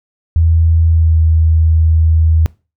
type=tone with pitch glide; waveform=sine; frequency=81.9 to 80.35 Hz; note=E2 to E2; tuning=-11 to -44 cents; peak=-7 dBFS; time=0.36-2.46 s; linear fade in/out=0 ms; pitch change=-33 cents; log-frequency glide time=0.89-1.17 s; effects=noise-tail reverb RT60 0.3 s tail -22 dB re dry